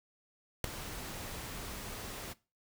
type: noise with ADSR envelope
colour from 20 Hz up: pink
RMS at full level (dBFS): -29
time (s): 0.64-2.34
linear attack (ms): 3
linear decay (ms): 4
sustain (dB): -14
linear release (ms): 23
effects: noise-tail reverb RT60 0.3 s tail -20 dB re dry